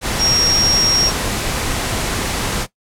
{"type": "tone in noise", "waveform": "sine", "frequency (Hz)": 5588, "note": "F8", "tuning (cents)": 0, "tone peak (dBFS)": -13, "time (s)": [0.18, 1.12], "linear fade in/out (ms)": 50, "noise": "pink", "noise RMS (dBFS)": -20, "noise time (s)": [0.01, 2.67], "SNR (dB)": 4, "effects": ["noise-tail reverb RT60 0.1 s tail -17 dB re dry", "low-pass 11000 Hz 12 dB/octave"]}